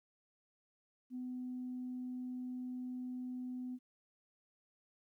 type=tone; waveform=sine; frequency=251.5 Hz; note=B3; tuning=32 cents sharp; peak=-39 dBFS; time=1.1-3.79 s; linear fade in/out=50 ms; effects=tanh soft clip ceiling -35 dBFS + 13-bit